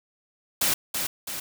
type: noise with echo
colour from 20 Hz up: white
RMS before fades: -23 dBFS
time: 0.61-0.74 s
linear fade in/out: 5 ms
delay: 330 ms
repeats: 2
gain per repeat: -5 dB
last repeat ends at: 1.4 s
effects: none

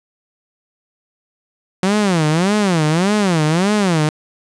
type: tone with vibrato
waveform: sawtooth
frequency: 179.5 Hz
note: F3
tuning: 48 cents sharp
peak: -9 dBFS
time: 1.83-4.09 s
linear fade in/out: 2 ms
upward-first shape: sine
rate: 1.7 Hz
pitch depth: 290 cents each way
effects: resampled to 22050 Hz

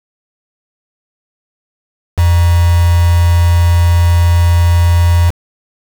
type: tone with quantisation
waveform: sine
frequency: 86.1 Hz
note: F2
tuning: 24 cents flat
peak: -6 dBFS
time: 2.17-5.31 s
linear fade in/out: 20 ms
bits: 3
effects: none

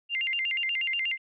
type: tone with vibrato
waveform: sine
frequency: 2417 Hz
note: D7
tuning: 49 cents sharp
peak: -26 dBFS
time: 0.09-1.18 s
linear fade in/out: 50 ms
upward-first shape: square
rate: 8.3 Hz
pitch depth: 250 cents each way
effects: none

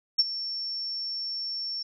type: tone with ADSR envelope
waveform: sine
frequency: 5440 Hz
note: F8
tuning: 46 cents flat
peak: -15 dBFS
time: 0.18-1.83 s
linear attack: 17 ms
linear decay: 31 ms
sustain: -15 dB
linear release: 8 ms
effects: none

